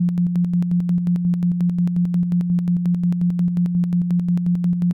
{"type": "tone with tremolo", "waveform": "sine", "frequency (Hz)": 175.6, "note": "F3", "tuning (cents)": 10, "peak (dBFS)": -14, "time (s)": [0, 4.93], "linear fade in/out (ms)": 10, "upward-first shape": "square", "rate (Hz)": 5.6, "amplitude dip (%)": 45, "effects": []}